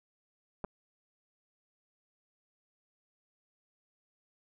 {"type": "clicks", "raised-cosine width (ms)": 1, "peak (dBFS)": -24, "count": 2, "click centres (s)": [0.642, 0.647], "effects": []}